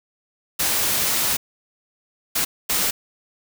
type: noise bursts at uneven times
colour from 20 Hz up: white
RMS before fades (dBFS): -21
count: 3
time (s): 0.59-1.37 / 2.35-2.45 / 2.69-2.91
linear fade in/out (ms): 10
effects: none